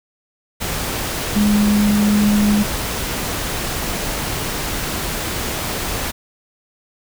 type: tone in noise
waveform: sine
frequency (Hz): 207.7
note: G#3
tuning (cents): 0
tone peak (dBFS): -12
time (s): 1.35-2.64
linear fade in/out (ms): 20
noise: pink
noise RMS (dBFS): -23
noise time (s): 0.6-6.12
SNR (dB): +8
effects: none